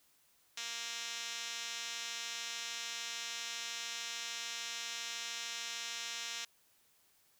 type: tone with band-pass filter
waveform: 5% pulse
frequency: 233.1 Hz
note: A#3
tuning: in tune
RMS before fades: -42 dBFS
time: 0.57-6.45 s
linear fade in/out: 5 ms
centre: 4700 Hz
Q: 5.5
effects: white hiss -70 dBFS RMS until 7.39 s